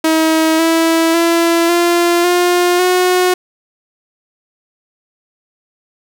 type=tone with pitch steps; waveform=sawtooth; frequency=319.4 / 327.8 / 336.4 / 345.3 / 354.4 / 363.7 Hz; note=D#4 / E4 / E4 / F4 / F4 / F#4; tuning=+45 / -10 / +35 / -20 / +25 / -30 cents; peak=-6 dBFS; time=0.04-3.34 s; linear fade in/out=5 ms; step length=550 ms; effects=none